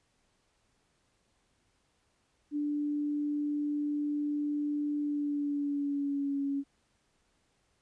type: tone with pitch glide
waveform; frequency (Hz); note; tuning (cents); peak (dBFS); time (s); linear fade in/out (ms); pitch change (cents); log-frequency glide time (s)
sine; 293.7 to 279.1; D4 to C#4; 0 to +12; -29; 2.51-6.64; 50; -88; 4.98-6.41
effects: pink hiss -73 dBFS RMS until 7.81 s + resampled to 22050 Hz